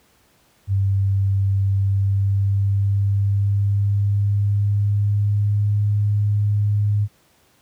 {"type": "tone with pitch glide", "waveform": "sine", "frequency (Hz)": [98, 103.41], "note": ["G2", "G#2"], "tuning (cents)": [0, -7], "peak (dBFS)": -15, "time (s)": [0.67, 7.08], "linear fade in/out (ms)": 50, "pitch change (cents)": 93, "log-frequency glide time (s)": [1.68, 5.8], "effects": ["pink hiss -58 dBFS RMS until 7.61 s", "high-pass 60 Hz 12 dB/octave"]}